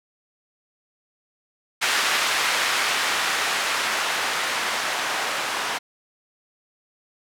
violet noise with low-pass filter sweep, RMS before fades -24 dBFS, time 1.81-5.79 s, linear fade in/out 20 ms, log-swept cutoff 1700 to 1100 Hz, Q 0.79, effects none

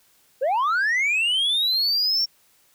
sine linear sweep, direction up, 484.1 to 5540 Hz, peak -16 dBFS, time 0.41-2.26 s, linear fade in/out 20 ms, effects tanh soft clip ceiling -18 dBFS + white hiss -60 dBFS RMS until 2.74 s

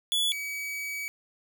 45% pulse tone pair in turn, 3420 / 2275 Hz, A7 / C#7, -50 / +44 cents, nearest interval perfect fifth, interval 706 cents, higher first, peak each -24 / -32 dBFS, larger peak first, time 0.12-0.32 / 0.32-1.08 s, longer second, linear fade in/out 0 ms, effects none

